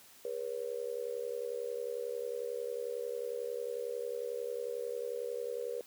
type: tone with amplitude modulation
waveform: sine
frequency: 482 Hz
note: B4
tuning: 42 cents flat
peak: -31 dBFS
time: 0.25-5.81 s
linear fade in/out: 2 ms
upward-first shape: sine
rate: 71.1 Hz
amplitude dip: 95%
effects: white hiss -58 dBFS RMS until 5.86 s + high-pass 80 Hz 12 dB/octave